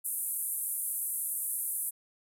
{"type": "band-pass noise", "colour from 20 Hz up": "white", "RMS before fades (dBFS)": -34, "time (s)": [0.04, 1.91], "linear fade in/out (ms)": 20, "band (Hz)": [9100, 13000], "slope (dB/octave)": 48, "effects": []}